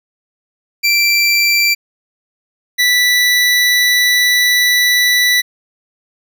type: tone pair in turn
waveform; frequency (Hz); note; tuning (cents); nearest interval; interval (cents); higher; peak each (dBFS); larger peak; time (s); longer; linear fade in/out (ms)
25% pulse; 2348 / 1968.8; D7 / B6; -1 / -6; minor third; 305; first; -6; neither; 0.83-1.75 / 2.78-5.42; second; 20
effects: none